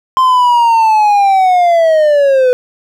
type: linear sweep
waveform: triangle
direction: down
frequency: 1046.5 to 493.9 Hz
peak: -4 dBFS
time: 0.17-2.53 s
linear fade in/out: 0 ms
effects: none